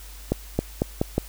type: accelerating click train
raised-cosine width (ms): 2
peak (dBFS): -7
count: 5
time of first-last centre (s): 0.32-1.18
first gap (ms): 270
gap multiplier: 0.85
effects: added 50 Hz sine -40 dBFS peak until 1.28 s + white hiss -46 dBFS RMS until 1.28 s